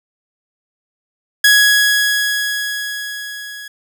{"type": "tone with level ramp", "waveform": "sawtooth", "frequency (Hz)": 1670, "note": "G#6", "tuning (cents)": 9, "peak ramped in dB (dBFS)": [-3, -26], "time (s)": [1.44, 3.68], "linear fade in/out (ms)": 5, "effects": []}